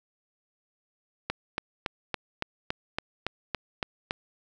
click train, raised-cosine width 0.3 ms, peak -12 dBFS, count 11, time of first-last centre 1.3-4.109 s, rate 3.56 Hz, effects none

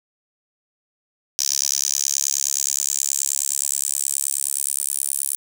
10% pulse tone with high-pass filter sweep, 69.5 Hz, C#2, 5 cents sharp, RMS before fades -23 dBFS, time 1.39-5.36 s, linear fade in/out 0 ms, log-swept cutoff 5800 to 9600 Hz, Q 4.7, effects none

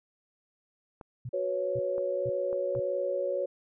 clicks, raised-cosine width 1 ms, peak -30 dBFS, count 4, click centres 1.012 / 1.981 / 2.529 / 2.751 s
sine tone bursts, 123.47 Hz, B2, in tune, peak -34 dBFS, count 4, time 1.25-2.798 s, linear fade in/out 5 ms, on 42 ms, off 460 ms
sine chord, F# suspended fourth, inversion none, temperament just, 370 / 493.3 / 555 Hz, F#4 / B4 / C#5, 0 / -2 / +2 cents, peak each -35 / -35 / -29 dBFS, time 1.33-3.46 s, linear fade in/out 10 ms
effects none

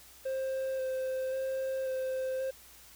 triangle tone with vibrato, 525 Hz, C5, 6 cents sharp, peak -29 dBFS, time 0.25-2.51 s, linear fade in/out 10 ms, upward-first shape square, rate 0.93 Hz, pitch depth 12 cents each way, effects added 60 Hz sine -64 dBFS peak until 2.95 s + white hiss -55 dBFS RMS until 2.95 s

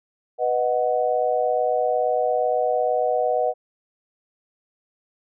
sine chord, B major, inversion none, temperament equal, 493.9 / 622.3 / 740 Hz, B4 / D#5 / F#5, 0 / 0 / 0 cents, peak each -23 dBFS, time 0.38-3.54 s, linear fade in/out 50 ms, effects none

